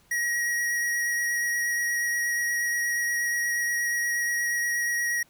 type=tone with vibrato; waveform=square; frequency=1900 Hz; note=A#6; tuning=33 cents sharp; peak=-25 dBFS; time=0.11-5.23 s; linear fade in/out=5 ms; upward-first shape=triangle; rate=8.4 Hz; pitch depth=15 cents each way; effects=pink hiss -61 dBFS RMS until 5.29 s